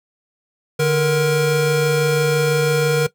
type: tone pair together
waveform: square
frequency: 148.6 / 471.8 Hz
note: D3 / A#4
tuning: +21 / +21 cents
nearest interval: octave + minor sixth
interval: 2000 cents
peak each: -19 / -17 dBFS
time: 0.79-3.07 s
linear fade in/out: 10 ms
effects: noise-tail reverb RT60 0.1 s tail -17 dB re dry